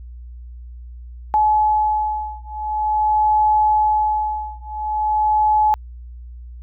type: beating tone pair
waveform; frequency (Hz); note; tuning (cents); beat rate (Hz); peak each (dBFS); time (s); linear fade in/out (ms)
sine; 853 / 853.46; G#5 / G#5; +46 / +47; 0.46; -18; 1.34-5.74; 0
effects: added 60 Hz sine -33 dBFS peak until 6.62 s